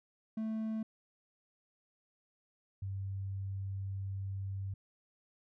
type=tone pair in turn; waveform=triangle / sine; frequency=220 / 97.29 Hz; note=A3 / G2; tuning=0 / -13 cents; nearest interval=octave + major second; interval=1413 cents; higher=first; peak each=-32 / -36 dBFS; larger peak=first; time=0.37-0.83 / 2.82-4.74 s; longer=second; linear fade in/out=5 ms; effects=none